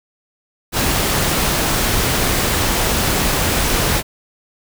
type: noise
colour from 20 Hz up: pink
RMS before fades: -17 dBFS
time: 0.72-4.03 s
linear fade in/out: 50 ms
effects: none